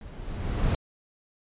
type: noise with level ramp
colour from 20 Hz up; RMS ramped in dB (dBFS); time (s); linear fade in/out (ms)
brown; -43 to -22; 0.01-0.75; 2
effects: resampled to 8000 Hz